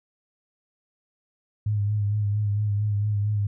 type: tone with vibrato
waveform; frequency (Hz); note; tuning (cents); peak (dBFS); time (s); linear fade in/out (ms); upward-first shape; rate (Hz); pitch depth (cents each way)
sine; 103.83; G#2; 0; -21; 1.66-3.47; 5; sine; 4.4; 38
effects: none